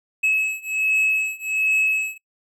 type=beating tone pair; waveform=triangle; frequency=2578 / 2579.3 Hz; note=E7 / E7; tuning=-39 / -38 cents; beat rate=1.3 Hz; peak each=-21 / -20 dBFS; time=0.23-2.18 s; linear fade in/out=10 ms; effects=noise-tail reverb RT60 0.1 s tail -25 dB re dry